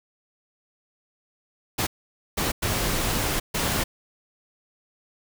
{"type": "noise bursts at uneven times", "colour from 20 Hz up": "pink", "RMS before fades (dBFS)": -25, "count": 4, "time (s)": [[1.78, 1.87], [2.37, 2.52], [2.62, 3.4], [3.54, 3.84]], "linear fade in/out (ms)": 10, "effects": []}